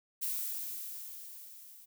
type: noise with level ramp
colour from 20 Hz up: violet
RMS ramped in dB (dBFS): -34 to -55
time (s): 0.21-1.86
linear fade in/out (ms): 20
effects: none